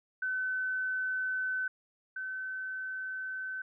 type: tone pair in turn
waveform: sine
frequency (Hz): 1517 / 1525.6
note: F#6 / G6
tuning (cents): +43 / -47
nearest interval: unison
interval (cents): 10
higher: second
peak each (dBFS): -30 / -35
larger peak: first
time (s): 0.22-1.68 / 2.16-3.62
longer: neither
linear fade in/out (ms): 5
effects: none